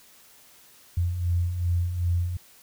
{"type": "beating tone pair", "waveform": "sine", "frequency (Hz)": [85.1, 87.7], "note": ["F2", "F2"], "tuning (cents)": [-44, 8], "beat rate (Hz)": 2.6, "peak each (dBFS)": [-31, -23], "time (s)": [0.97, 2.37], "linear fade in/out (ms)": 5, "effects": ["white hiss -54 dBFS RMS until 2.62 s"]}